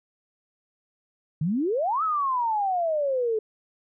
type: exponential two-way sweep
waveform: sine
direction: up then down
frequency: 144.2 to 1321 to 426.3 Hz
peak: -22 dBFS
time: 1.41-3.39 s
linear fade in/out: 5 ms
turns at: 2.03 s
effects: none